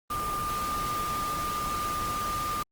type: tone in noise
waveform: sine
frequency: 1203 Hz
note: D6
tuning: 41 cents sharp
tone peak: -29 dBFS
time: 0.1-2.63 s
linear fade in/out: 5 ms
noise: pink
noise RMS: -36 dBFS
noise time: 0.1-2.63 s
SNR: +4 dB
effects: Opus 24 kbps